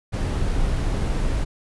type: noise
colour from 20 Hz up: brown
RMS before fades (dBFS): -22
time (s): 0.12-1.45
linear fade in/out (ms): 20
effects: resampled to 24000 Hz